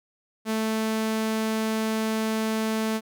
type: tone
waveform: sawtooth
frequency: 220 Hz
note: A3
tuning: in tune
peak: -20 dBFS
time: 0.45-3.01 s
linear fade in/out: 50 ms
effects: none